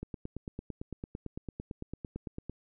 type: click train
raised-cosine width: 3 ms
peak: -25 dBFS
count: 23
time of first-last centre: 0.03-2.496 s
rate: 8.92 Hz
effects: none